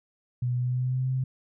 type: tone with pitch glide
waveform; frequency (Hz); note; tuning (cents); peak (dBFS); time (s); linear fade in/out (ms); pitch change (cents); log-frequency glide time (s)
sine; 123.47 to 130.13; B2 to C3; 0 to -9; -24; 0.42-1.24; 5; +91; 0.56-1.09
effects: none